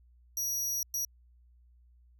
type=tone bursts at uneven times; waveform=sawtooth; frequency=5780 Hz; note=F#8; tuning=41 cents flat; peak=-28 dBFS; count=2; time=0.37-0.83 / 0.94-1.05 s; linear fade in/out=2 ms; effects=added 60 Hz sine -58 dBFS peak until 2.19 s